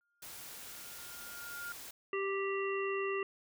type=tone with exponential growth; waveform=sine; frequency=1411 Hz; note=F6; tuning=17 cents sharp; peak=-39 dBFS; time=0.01-1.72 s; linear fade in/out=0 ms; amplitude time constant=370 ms
type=noise; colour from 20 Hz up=white; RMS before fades=-48 dBFS; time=0.22-1.91 s; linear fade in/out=5 ms
type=harmonic tone; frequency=392 Hz; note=G4; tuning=in tune; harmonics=1 / 3 / 5 / 7; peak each=-34 / -40 / -42 / -42 dBFS; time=2.13-3.23 s; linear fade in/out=2 ms
effects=none